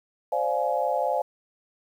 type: chord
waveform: sine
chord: D half-diminished seventh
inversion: third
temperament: equal with one note detuned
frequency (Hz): 523.3 / 587.3 / 698.5 / 841.7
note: C5 / D5 / F5 / Ab5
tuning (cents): 0 / 0 / 0 / +23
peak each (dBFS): -28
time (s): 0.32-1.22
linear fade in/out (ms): 5
effects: 9-bit